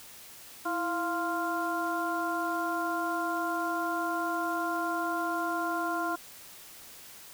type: harmonic tone with a mistuned harmonic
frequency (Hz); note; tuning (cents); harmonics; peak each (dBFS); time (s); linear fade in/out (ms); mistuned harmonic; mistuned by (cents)
348.2; F4; -5; 1 / 2 / 3 / 4; -34 / -34 / -34 / -34; 0.65-6.16; 10; 1; -90
effects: white hiss -49 dBFS RMS until 7.33 s